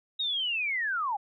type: linear sweep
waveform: sine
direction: down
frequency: 3798 to 773 Hz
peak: -27 dBFS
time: 0.19-1.17 s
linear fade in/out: 10 ms
effects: none